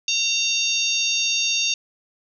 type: harmonic tone with a mistuned harmonic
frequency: 916 Hz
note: A#5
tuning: 31 cents flat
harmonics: 3 / 4 / 5 / 6 / 7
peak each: -24 / -25 / -26 / -27 / -27 dBFS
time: 0.08-1.74 s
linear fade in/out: 2 ms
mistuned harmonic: 6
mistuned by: +44 cents
effects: none